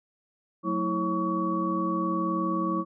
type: tone cluster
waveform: sine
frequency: 183.9 / 223.1 / 326 / 546 / 1128 Hz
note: F#3 / A3 / E4 / C#5 / C#6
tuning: -10 / +24 / -19 / -26 / +30 cents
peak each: -31 / -35 / -29 / -37 / -29 dBFS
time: 0.63-2.85 s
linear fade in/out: 50 ms
effects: none